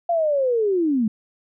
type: linear sweep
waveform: sine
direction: down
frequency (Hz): 698.5 to 206.1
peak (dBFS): -17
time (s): 0.09-1.08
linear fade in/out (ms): 5
effects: none